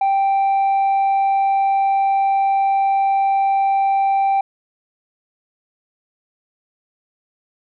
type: tone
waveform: sine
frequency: 784 Hz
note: G5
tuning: in tune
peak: -11 dBFS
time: 0.01-4.41 s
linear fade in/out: 5 ms
effects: tanh soft clip ceiling -13 dBFS